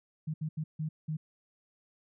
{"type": "tone bursts at uneven times", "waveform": "sine", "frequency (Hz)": 155.56, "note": "D#3", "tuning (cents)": 0, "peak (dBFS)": -31, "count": 5, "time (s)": [[0.27, 0.34], [0.41, 0.49], [0.57, 0.64], [0.79, 0.89], [1.08, 1.17]], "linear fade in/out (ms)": 10, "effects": []}